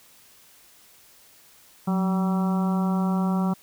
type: harmonic tone with a mistuned harmonic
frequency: 191.3 Hz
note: G3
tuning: 42 cents flat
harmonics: 1 / 2 / 3 / 4 / 5 / 6 / 7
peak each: -21 / -36 / -38 / -34 / -36 / -37 / -39 dBFS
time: 1.87-3.54 s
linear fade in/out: 10 ms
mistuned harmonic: 1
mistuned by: -64 cents
effects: white hiss -54 dBFS RMS until 3.62 s